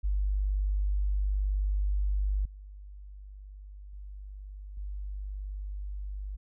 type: tone with level steps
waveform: sine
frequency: 49.49 Hz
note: G1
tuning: 17 cents sharp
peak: -25 / -43 / -40 / -34 dBFS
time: 0.03-6.37 s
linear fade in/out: 20 ms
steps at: 2.45 / 3.93 / 4.77 s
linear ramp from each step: 5 ms
effects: none